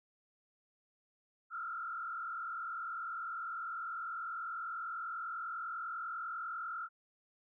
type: tone with frequency modulation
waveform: sine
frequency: 1355 Hz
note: E6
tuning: 47 cents sharp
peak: -38 dBFS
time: 1.5-6.89 s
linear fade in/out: 50 ms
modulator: 40.1 Hz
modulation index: 1.6
effects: none